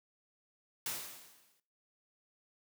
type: noise with exponential decay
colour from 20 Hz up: white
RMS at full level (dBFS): -36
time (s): 0.86-1.6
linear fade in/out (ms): 2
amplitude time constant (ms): 160
effects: noise-tail reverb RT60 0.4 s tail -17 dB re dry + high-pass 100 Hz 12 dB/octave